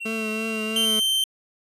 triangle tone with pitch glide, 2730 to 2779 Hz, F7 to F7, -40 to -9 cents, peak -28 dBFS, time 0-0.86 s, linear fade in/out 20 ms, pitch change +31 cents, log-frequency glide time 0.44-0.63 s
25% pulse tone with vibrato, 220 Hz, A3, in tune, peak -23 dBFS, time 0.05-1 s, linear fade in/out 10 ms, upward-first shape triangle, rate 3 Hz, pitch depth 30 cents each way
45% pulse tone, 3116 Hz, G7, 11 cents flat, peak -19 dBFS, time 0.76-1.24 s, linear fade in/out 2 ms
effects resampled to 32000 Hz

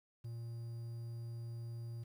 triangle tone with quantisation, 116.54 Hz, A#2, in tune, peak -40 dBFS, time 0.24-2.04 s, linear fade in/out 10 ms, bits 11, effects none

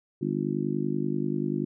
harmonic tone, 50.3 Hz, G1, 45 cents sharp, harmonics 3 / 4 / 5 / 6 / 7, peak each -32 / -32 / -32 / -32 / -32 dBFS, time 0.21-1.65 s, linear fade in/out 10 ms, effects none

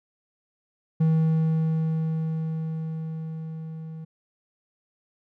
triangle tone with level ramp, 160 Hz, D#3, 49 cents sharp, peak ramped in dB -15 to -33 dBFS, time 1-4.05 s, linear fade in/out 10 ms, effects none

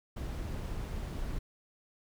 brown noise, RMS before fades -37 dBFS, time 0.16-1.39 s, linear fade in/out 10 ms, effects none

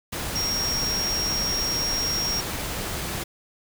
sine tone in noise, 5588 Hz, F8, in tune, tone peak -24 dBFS, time 0.35-2.41 s, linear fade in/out 10 ms, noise pink, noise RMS -30 dBFS, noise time 0.12-3.24 s, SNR +3 dB, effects none

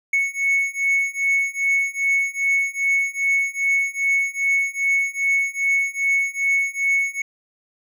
triangle beating tone pair, 2208 / 2210.5 Hz, C#7 / C#7, -7 / -5 cents, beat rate 2.5 Hz, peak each -20 / -19 dBFS, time 0.13-7.22 s, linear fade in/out 5 ms, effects none

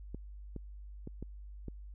clicks, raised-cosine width 3 ms, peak -29 dBFS, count 5, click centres 0.146 / 0.563 / 1.074 / 1.226 / 1.683 s, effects added 50 Hz sine -45 dBFS peak until 1.94 s

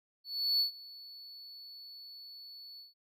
triangle tone with ADSR envelope, 4435 Hz, C#8, in tune, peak -24 dBFS, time 0.24-2.94 s, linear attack 360 ms, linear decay 110 ms, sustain -22 dB, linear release 150 ms, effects none

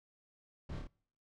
brown noise with echo, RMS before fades -42 dBFS, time 0.69-0.79 s, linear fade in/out 5 ms, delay 28 ms, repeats 3, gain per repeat -2 dB, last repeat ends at 0.874 s, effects noise-tail reverb RT60 0.6 s tail -26 dB re dry + low-pass 5000 Hz 12 dB/octave

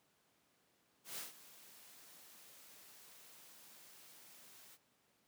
white noise with ADSR envelope, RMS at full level -44 dBFS, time 1.04-4.78 s, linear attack 130 ms, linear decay 150 ms, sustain -16 dB, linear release 41 ms, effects pink hiss -75 dBFS RMS until 5.27 s + high-pass 150 Hz 12 dB/octave

